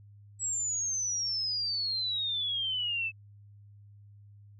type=exponential sweep; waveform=sine; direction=down; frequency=7820 to 2607 Hz; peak=-29 dBFS; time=0.39-3.12 s; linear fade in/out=50 ms; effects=added 102 Hz sine -51 dBFS peak until 4.59 s

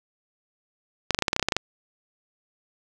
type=clicks; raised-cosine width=0.2 ms; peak=-4 dBFS; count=12; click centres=1.107 / 1.147 / 1.189 / 1.223 / 1.282 / 1.331 / 1.364 / 1.396 / 1.427 / 1.486 / 1.522 / 1.566 s; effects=none

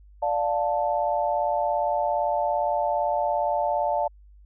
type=chord; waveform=sine; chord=D minor; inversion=none; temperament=just; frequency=587.3 / 704.8 / 881 Hz; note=D5 / F5 / A5; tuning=0 / +16 / +2 cents; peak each=-26 dBFS; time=0.22-4.08 s; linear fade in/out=10 ms; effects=added 50 Hz sine -48 dBFS peak until 4.45 s

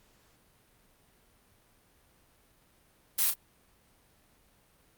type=noise with echo; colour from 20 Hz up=blue; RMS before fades=-26 dBFS; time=3.18-3.31 s; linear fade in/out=10 ms; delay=33 ms; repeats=1; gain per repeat=-9 dB; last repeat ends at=3.343 s; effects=pink hiss -65 dBFS RMS until 4.97 s + Opus 48 kbps

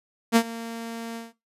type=tone with ADSR envelope; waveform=sawtooth; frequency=229.7 Hz; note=A#3; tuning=25 cents flat; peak=-9 dBFS; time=0.32-1.33 s; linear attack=41 ms; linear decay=67 ms; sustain=-19 dB; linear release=170 ms; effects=noise-tail reverb RT60 0.2 s tail -17 dB re dry + resampled to 32000 Hz

